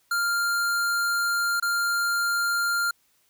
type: tone with dropouts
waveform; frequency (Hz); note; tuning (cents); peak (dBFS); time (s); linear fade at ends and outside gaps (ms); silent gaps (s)
square; 1396.9; F6; 0; -23; 0.11-2.91; 5; 1.6-1.624
effects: white hiss -66 dBFS RMS until 3.29 s

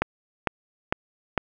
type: click train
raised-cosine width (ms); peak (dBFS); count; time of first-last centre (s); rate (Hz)
0.5; -6; 4; 0.02-1.377; 2.21
effects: none

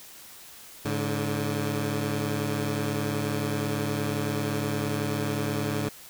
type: tone pair together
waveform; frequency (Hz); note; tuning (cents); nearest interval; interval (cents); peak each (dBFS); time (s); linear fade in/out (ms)
15% pulse; 105.8 / 144.65; G#2 / D3; +33 / -26; perfect fourth; 541; -23; 0.85-5.89; 5
effects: white hiss -47 dBFS RMS until 6.09 s

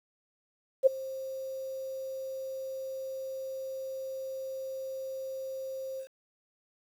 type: tone with ADSR envelope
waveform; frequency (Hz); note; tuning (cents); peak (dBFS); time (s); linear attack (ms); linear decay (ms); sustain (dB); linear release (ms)
sine; 530; C5; +22; -14; 0.83-6.08; 35; 12; -21; 84
effects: 9-bit

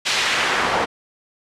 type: noise with band-pass filter sweep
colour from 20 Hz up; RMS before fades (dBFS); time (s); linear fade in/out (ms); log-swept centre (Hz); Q
pink; -20; 0.05-0.86; 20; 3700 to 840; 0.92
effects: low-pass 9000 Hz 12 dB/octave

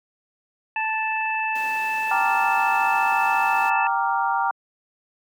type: harmonic tone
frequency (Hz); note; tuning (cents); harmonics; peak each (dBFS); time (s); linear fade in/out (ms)
878; A5; -4; 1 / 2 / 3; -25 / -29 / -26; 0.76-3.87; 2
type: noise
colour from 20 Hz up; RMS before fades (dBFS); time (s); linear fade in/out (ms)
pink; -40; 1.55-3.7; 5
type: chord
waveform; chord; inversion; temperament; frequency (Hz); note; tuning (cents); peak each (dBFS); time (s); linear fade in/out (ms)
sine; G minor seventh; none; equal; 784 / 932.3 / 1174.7 / 1396.9; G5 / Bb5 / D6 / F6; 0 / 0 / 0 / 0; -24 / -23 / -28 / -27; 2.11-4.51; 2
effects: high-pass 300 Hz 12 dB/octave

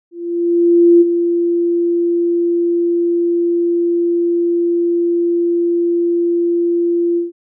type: tone with ADSR envelope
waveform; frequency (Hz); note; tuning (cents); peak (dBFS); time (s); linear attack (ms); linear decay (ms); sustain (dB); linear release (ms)
sine; 343.6; F4; -28; -4; 0.11-7.32; 900; 27; -8; 150
effects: none

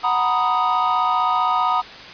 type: chord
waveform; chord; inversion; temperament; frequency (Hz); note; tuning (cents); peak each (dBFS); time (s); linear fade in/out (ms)
triangle; B major seventh; second; equal; 740 / 932.3 / 987.8 / 1244.5; F#5 / A#5 / B5 / D#6; 0 / 0 / 0 / 0; -21 / -21 / -22 / -18; 0.03-1.82; 20
effects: white hiss -37 dBFS RMS until 2.13 s + resampled to 11025 Hz

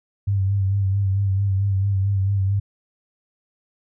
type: tone with vibrato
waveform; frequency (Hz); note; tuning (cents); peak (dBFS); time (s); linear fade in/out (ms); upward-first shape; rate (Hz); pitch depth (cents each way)
sine; 98; G2; 0; -17; 0.27-2.6; 10; sine; 4.5; 43
effects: none

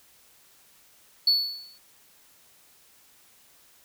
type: tone with exponential decay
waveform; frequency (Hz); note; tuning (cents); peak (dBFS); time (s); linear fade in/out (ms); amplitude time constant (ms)
triangle; 4435; C#8; 0; -13; 1.27-1.78; 5; 110
effects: tanh soft clip ceiling -13 dBFS + white hiss -58 dBFS RMS until 3.84 s

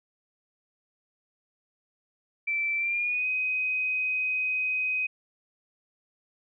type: tone with pitch glide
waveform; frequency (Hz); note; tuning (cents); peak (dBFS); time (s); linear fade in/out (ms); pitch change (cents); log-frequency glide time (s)
sine; 2332 to 2514; D7 to D#7; -13 to +17; -25; 2.47-5.07; 10; +130; 2.77-3.27
effects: none

